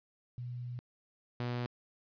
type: tone pair in turn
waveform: sine / sawtooth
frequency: 122.6 / 121.82 Hz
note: B2 / B2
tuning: -12 / -23 cents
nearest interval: unison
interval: 11 cents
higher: first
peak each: -38 / -30 dBFS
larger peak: second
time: 0.38-0.79 / 1.4-1.66 s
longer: first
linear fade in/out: 0 ms
effects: resampled to 11025 Hz + 12-bit